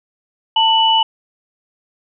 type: tone pair together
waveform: sine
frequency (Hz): 894.9 / 2960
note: A5 / F#7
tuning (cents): +29 / 0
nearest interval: octave + major sixth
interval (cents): 2071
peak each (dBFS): -13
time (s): 0.56-1.03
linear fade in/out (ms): 5
effects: none